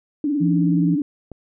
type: tone with vibrato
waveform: sine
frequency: 290 Hz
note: D4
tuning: 22 cents flat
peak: -18 dBFS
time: 0.24-1.02 s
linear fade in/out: 2 ms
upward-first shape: sine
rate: 19 Hz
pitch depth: 93 cents each way
type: tone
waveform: sine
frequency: 170.2 Hz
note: F3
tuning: 44 cents flat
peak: -17 dBFS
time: 0.4-0.96 s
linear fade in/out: 20 ms
type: click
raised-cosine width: 2 ms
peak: -22 dBFS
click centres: 1.317 s
effects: none